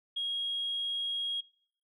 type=tone; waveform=sine; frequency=3281 Hz; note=G#7; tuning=22 cents flat; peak=-30 dBFS; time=0.16-1.41 s; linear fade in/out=10 ms; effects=noise-tail reverb RT60 0.6 s tail -24 dB re dry + tanh soft clip ceiling -26 dBFS